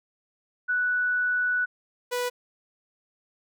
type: tone pair in turn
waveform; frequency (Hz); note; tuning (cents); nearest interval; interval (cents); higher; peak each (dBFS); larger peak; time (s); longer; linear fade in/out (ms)
sine / sawtooth; 1480 / 491.8; F#6 / B4; 0 / -7; octave + perfect fifth; 1907; first; -22; neither; 0.68-1.66 / 2.11-2.3; first; 20
effects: none